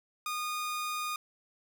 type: tone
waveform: sawtooth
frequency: 1227 Hz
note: D#6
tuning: 25 cents flat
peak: -29 dBFS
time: 0.26-1.16 s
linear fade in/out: 2 ms
effects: none